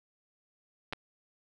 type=clicks; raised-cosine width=0.3 ms; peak=-20 dBFS; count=2; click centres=0.926 / 0.933 s; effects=none